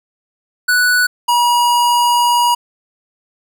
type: tone pair in turn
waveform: square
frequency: 1480 / 960.9 Hz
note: F#6 / B5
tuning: 0 / -48 cents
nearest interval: perfect fifth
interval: 748 cents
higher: first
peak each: -11 dBFS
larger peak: neither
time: 0.68-1.07 / 1.28-2.55 s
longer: second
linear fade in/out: 10 ms
effects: none